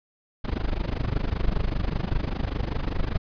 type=noise with amplitude modulation; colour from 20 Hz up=brown; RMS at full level=-22 dBFS; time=0.44-3.18 s; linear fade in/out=10 ms; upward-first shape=sine; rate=25.1 Hz; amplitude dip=90%; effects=resampled to 11025 Hz